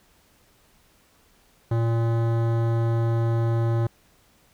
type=tone with hard clipping; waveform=sine; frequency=115.3 Hz; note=A#2; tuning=19 cents flat; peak=-22 dBFS; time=1.71-3.87 s; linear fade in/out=5 ms; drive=17 dB; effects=pink hiss -60 dBFS RMS until 4.53 s